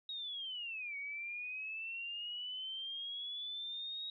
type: linear two-way sweep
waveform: sine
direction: down then up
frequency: 3800 to 2230 to 3800 Hz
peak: -40 dBFS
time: 0.09-4.1 s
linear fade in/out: 2 ms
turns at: 0.97 s
effects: none